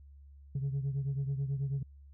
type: beating tone pair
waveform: sine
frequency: 136.4 / 145.6 Hz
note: C#3 / D3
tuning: -28 / -15 cents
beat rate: 9.2 Hz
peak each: -30 / -36 dBFS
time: 0.55-1.83 s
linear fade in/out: 5 ms
effects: tanh soft clip ceiling -28 dBFS + added 70 Hz sine -51 dBFS peak until 2.13 s